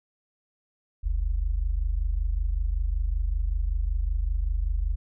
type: tone pair together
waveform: sine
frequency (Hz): 43.03 / 68.3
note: F1 / C#2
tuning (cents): -25 / -25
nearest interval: minor sixth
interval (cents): 800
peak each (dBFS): -24 / -29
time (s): 1.03-4.96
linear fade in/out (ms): 20
effects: none